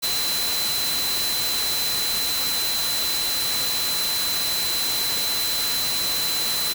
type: tone in noise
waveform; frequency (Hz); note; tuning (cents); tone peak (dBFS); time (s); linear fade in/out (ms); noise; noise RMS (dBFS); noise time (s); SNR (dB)
sine; 4042; B7; +39; -24; 0.02-6.74; 20; white; -26; 0.02-6.74; -1
effects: none